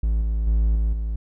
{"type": "tone with level steps", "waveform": "triangle", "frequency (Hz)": 54.5, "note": "A1", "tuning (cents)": -16, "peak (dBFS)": [-16, -18, -14, -16, -21], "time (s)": [0.03, 1.16], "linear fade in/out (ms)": 5, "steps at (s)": [0.21, 0.47, 0.75, 0.93], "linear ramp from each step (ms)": 2, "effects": []}